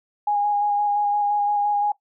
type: tone with vibrato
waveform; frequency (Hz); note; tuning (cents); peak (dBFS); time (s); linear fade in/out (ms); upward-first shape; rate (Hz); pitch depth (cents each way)
sine; 823; G#5; -16; -18; 0.27-1.92; 5; square; 5.8; 13
effects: noise-tail reverb RT60 0.1 s tail -17 dB re dry